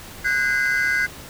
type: tone cluster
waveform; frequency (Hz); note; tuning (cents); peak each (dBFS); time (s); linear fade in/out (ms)
triangle; 1479 / 1614 / 2052; F#6 / G#6 / C7; -1 / -50 / -34; -20; 0.24-1.07; 20
effects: tanh soft clip ceiling -11 dBFS + pink hiss -39 dBFS RMS until 1.29 s